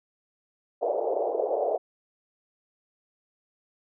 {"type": "band-pass noise", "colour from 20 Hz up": "white", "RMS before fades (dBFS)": -27, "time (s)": [0.81, 1.78], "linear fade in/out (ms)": 20, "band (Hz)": [400, 700], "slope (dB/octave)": 48, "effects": []}